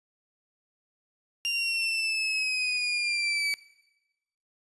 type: linear sweep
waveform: 30% pulse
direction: down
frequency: 2794 to 2281 Hz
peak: -23 dBFS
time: 1.45-3.54 s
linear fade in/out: 0 ms
effects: noise-tail reverb RT60 1.0 s tail -20 dB re dry + resampled to 24000 Hz